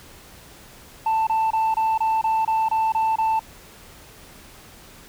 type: tone bursts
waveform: sine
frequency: 886 Hz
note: A5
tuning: 12 cents sharp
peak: -15 dBFS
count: 10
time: 1.06-3.394 s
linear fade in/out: 5 ms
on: 210 ms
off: 26 ms
effects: tanh soft clip ceiling -17 dBFS + pink hiss -46 dBFS RMS until 5.08 s